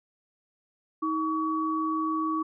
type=tone pair together; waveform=sine; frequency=317.2 / 1131.6 Hz; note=D#4 / C#6; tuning=+33 / +35 cents; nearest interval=octave + minor seventh; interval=2202 cents; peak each=-28 dBFS; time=1.02-2.43 s; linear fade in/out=10 ms; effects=none